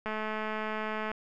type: click train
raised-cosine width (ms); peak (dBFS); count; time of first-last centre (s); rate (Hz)
0.5; -20; 229; 0.06-1.116; 216
effects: none